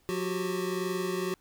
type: tone cluster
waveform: square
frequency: 180.6 / 365 / 386.9 Hz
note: F#3 / F#4 / G4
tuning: -42 / -24 / -23 cents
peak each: -36 / -33 / -35 dBFS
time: 0.09-1.34 s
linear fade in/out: 0 ms
effects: pink hiss -67 dBFS RMS until 1.4 s